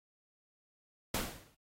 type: noise with exponential decay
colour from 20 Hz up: pink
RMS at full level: -31 dBFS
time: 1.14-1.55 s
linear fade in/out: 5 ms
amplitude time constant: 87 ms
effects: AAC 48 kbps